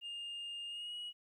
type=tone with pitch glide; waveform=sine; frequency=2822 to 2906 Hz; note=F7 to F#7; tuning=+17 to -32 cents; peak=-39 dBFS; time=0.01-1.13 s; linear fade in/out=50 ms; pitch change=+51 cents; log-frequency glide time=0.67-0.95 s; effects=tanh soft clip ceiling -40 dBFS + 13-bit